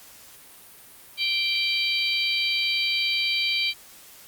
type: harmonic tone with a mistuned harmonic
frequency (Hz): 784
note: G5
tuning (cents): 0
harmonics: 3 / 4 / 5 / 6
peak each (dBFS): -26 / -27 / -28 / -29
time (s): 1.17-3.74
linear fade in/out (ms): 50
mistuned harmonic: 6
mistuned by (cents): -34
effects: white hiss -48 dBFS RMS until 4.27 s + Opus 48 kbps